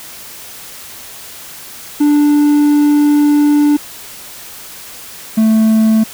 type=tone pair in turn; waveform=triangle; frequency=293.7 / 220 Hz; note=D4 / A3; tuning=0 / 0 cents; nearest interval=perfect fourth; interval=500 cents; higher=first; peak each=-5 dBFS; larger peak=neither; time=2-3.77 / 5.37-6.04 s; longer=first; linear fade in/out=10 ms; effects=white hiss -32 dBFS RMS until 6.13 s